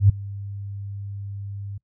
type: tone with ADSR envelope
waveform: sine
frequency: 99.9 Hz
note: G2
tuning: 33 cents sharp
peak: -8 dBFS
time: 0-1.78 s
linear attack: 93 ms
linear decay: 8 ms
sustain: -22 dB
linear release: 8 ms
effects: noise-tail reverb RT60 0.1 s tail -24 dB re dry